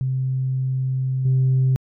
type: tone with level steps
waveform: sine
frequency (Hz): 130.81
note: C3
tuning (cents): 0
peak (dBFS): -19 / -13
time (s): 0.01-1.76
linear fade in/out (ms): 0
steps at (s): 1.25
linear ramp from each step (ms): 5
effects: tanh soft clip ceiling -12 dBFS